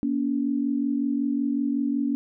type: tone pair together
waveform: sine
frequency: 238.5 / 283.9 Hz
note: A#3 / C#4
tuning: +40 / +41 cents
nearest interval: minor third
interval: 301 cents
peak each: -26 / -24 dBFS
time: 0.03-2.15 s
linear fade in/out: 0 ms
effects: none